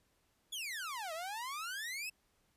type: exponential two-way sweep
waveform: sawtooth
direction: down then up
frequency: 3509 to 622.3 to 2671 Hz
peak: -36 dBFS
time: 0.52-2.1 s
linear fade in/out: 10 ms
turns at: 1.13 s
effects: pink hiss -75 dBFS RMS until 2.56 s + resampled to 32000 Hz